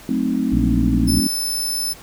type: chord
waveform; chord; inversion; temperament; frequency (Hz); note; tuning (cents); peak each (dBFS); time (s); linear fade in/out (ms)
sine; F# diminished seventh; none; equal; 185 / 220 / 261.6 / 311.1; F#3 / A3 / C4 / Eb4; 0 / 0 / 0 / 0; -26 / -22 / -20 / -26; 0.09-1.27; 2
type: harmonic tone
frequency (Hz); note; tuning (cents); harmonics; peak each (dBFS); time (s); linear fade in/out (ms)
58.27; A#1; 0; 1 / 2 / 3 / 4 / 5; -20 / -23 / -25 / -26 / -27; 0.52-1.2; 5
type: tone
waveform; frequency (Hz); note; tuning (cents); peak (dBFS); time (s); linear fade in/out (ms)
20% pulse; 5274; E8; 0; -15; 1.07-1.94; 20
effects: pink hiss -42 dBFS RMS until 2.02 s